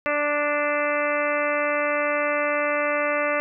harmonic tone, 293.7 Hz, D4, in tune, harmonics 1 / 2 / 3 / 4 / 5 / 6 / 7 / 8 / 9, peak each -33 / -24 / -36 / -28 / -31 / -32 / -29 / -35 / -33 dBFS, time 0.06-3.4 s, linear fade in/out 0 ms, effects none

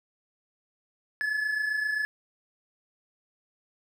triangle tone pair together, 1691.4 / 1719 Hz, G#6 / A6, +31 / -41 cents, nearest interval unison, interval 28 cents, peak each -33 / -25 dBFS, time 1.21-2.05 s, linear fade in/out 0 ms, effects none

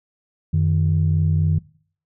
sine tone pair together, 91.2 / 155.21 Hz, F#2 / D#3, -24 / -4 cents, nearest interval major sixth, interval 920 cents, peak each -17 / -17 dBFS, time 0.53-1.59 s, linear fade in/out 10 ms, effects noise-tail reverb RT60 0.5 s tail -21 dB re dry + tanh soft clip ceiling -9 dBFS

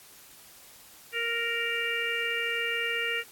harmonic tone, 466.2 Hz, A#4, in tune, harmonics 1 / 3 / 4 / 5 / 6, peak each -36 / -36 / -32 / -33 / -33 dBFS, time 1.12-3.24 s, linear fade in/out 50 ms, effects white hiss -52 dBFS RMS until 3.31 s + AAC 64 kbps

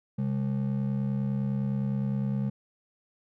triangle ring-modulated tone, 167.5 Hz, E3, 28 cents sharp, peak -21 dBFS, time 0.18-2.5 s, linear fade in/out 10 ms, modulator 34.9 Hz, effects none

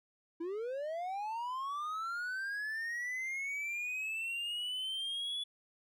triangle linear sweep, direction up, 321.1 to 3434 Hz, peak -34 dBFS, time 0.4-5.44 s, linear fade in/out 10 ms, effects none

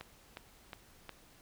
click train, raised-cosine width 0.3 ms, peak -27 dBFS, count 4, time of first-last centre 0.01-1.093 s, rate 2.77 Hz, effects pink hiss -61 dBFS RMS until 1.41 s

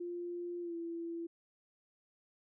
sine tone with pitch glide, 349.2 to 336.1 Hz, F4 to E4, 0 to +34 cents, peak -38 dBFS, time 0-1.27 s, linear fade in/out 10 ms, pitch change -66 cents, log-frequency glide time 0.61-0.75 s, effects none

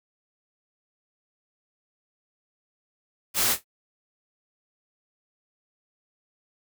white noise with echo, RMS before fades -23 dBFS, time 3.34-3.57 s, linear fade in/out 50 ms, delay 25 ms, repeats 3, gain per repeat -12 dB, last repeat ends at 3.645 s, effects none

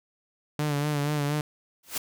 sawtooth tone with vibrato, 146.83 Hz, D3, in tune, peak -21 dBFS, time 0.59-1.41 s, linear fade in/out 2 ms, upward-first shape sine, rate 4.2 Hz, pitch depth 47 cents each way
white noise with exponential growth, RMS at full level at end -25 dBFS, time 1.83-1.98 s, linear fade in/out 5 ms, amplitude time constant 32 ms
effects none

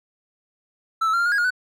triangle tone with pitch steps, 1325 / 1303 / 1379 / 1395 / 1433 / 1642 / 1430 / 1496 Hz, E6 / E6 / F6 / F6 / F6 / G#6 / F6 / F#6, +9 / -20 / -22 / -2 / +44 / -20 / +41 / +19 cents, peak -16 dBFS, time 1.01-1.506 s, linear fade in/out 10 ms, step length 62 ms, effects none

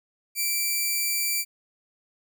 5% pulse tone, 2336 Hz, D7, 10 cents flat, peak -14 dBFS, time 0.35-1.45 s, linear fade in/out 50 ms, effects none

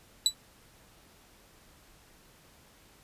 30% pulse tone with exponential decay, 3951 Hz, B7, in tune, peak -14 dBFS, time 0.26-0.34 s, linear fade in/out 1 ms, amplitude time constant 16 ms, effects pink hiss -59 dBFS RMS until 3.03 s + resampled to 32000 Hz

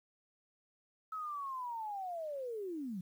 sine linear sweep, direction down, 1300 to 169.9 Hz, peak -38 dBFS, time 1.12-3.01 s, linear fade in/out 5 ms, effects 11-bit

